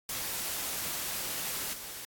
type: noise with level steps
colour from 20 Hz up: white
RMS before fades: -35 / -42 dBFS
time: 0.09-2.05 s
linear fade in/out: 2 ms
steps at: 1.73 s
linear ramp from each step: 5 ms
effects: AAC 64 kbps